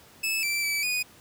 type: tone with pitch steps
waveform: sawtooth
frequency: 2611 / 2337 / 2306 / 2474 Hz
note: E7 / D7 / D7 / D#7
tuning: -17 / -9 / -32 / -10 cents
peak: -22 dBFS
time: 0.23-1.03 s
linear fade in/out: 10 ms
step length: 200 ms
effects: pink hiss -53 dBFS RMS until 1.2 s + high-pass 80 Hz 12 dB/octave